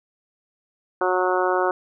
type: harmonic tone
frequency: 183.2 Hz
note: F#3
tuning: 17 cents flat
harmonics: 2 / 3 / 4 / 5 / 6 / 7 / 8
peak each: -23 / -25 / -26 / -27 / -28 / -28 / -29 dBFS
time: 1.01-1.71 s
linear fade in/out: 2 ms
effects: none